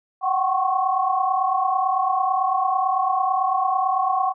sine tone cluster, 733 / 762 / 1069 / 1107 Hz, F#5 / G5 / C6 / C#6, -16 / -49 / +37 / -3 cents, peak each -26 / -21 / -27 / -24 dBFS, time 0.21-4.34 s, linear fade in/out 50 ms, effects none

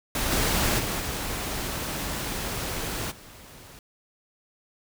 pink noise with level steps, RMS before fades -27 / -24 / -29 / -31 / -47 dBFS, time 0.15-3.79 s, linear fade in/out 2 ms, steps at 0.3 / 0.78 / 0.99 / 3.1 s, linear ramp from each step 20 ms, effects none

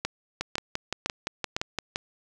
two click trains, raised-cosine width 0.2 ms, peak -11 / -10 dBFS, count 10 / 4, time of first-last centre 0.41-1.959 / 0.05-1.565 s, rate 5.81 / 1.98 Hz, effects none

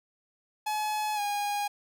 45% pulse tone with pitch glide, 851 to 819.6 Hz, G#5 to G#5, +42 to -23 cents, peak -28 dBFS, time 0.66-1.68 s, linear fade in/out 10 ms, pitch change -65 cents, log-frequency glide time 1.15-1.2 s, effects 11-bit

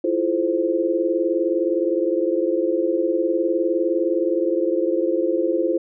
sine chord, F major seventh, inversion third, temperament equal with one note detuned, 329.6 / 349.2 / 429.5 / 523.3 Hz, E4 / F4 / A4 / C5, 0 / 0 / -42 / 0 cents, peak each -23 / -22 / -27 / -23 dBFS, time 0.04-5.78 s, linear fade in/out 5 ms, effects none

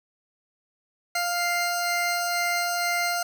20% pulse tone pair together, 699.3 / 2100 Hz, F5 / C7, +2 / +6 cents, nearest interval octave + perfect fifth, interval 1904 cents, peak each -20 / -24 dBFS, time 1.15-3.23 s, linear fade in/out 5 ms, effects 9-bit

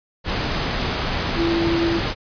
sine tone in noise, 335.8 Hz, E4, 32 cents sharp, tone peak -18 dBFS, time 1.35-2.01 s, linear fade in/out 50 ms, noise pink, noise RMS -23 dBFS, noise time 0.24-2.15 s, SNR +2 dB, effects resampled to 11025 Hz

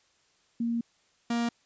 sine / 45% pulse tone pair in turn, 233.4 / 235.2 Hz, A#3 / A#3, +2 / +16 cents, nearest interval unison, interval 14 cents, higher second, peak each -26 dBFS, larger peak neither, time 0.6-0.81 / 1.3-1.49 s, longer first, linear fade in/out 5 ms, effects white hiss -67 dBFS RMS until 1.65 s + resampled to 16000 Hz

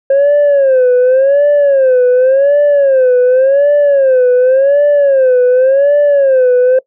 sine tone with vibrato, 538 Hz, C5, 48 cents sharp, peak -3 dBFS, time 0.1-6.79 s, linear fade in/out 5 ms, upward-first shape sine, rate 0.89 Hz, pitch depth 140 cents each way, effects noise-tail reverb RT60 0.1 s tail -22 dB re dry + tanh soft clip ceiling -4 dBFS

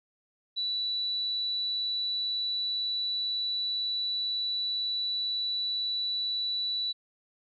sine tone, 3951 Hz, B7, in tune, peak -28 dBFS, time 0.56-6.93 s, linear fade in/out 20 ms, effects none

